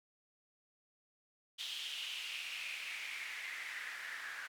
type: noise with band-pass filter sweep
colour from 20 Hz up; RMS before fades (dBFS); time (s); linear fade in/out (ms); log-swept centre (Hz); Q
white; -44; 1.58-4.48; 20; 3300 to 1600; 4.8
effects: none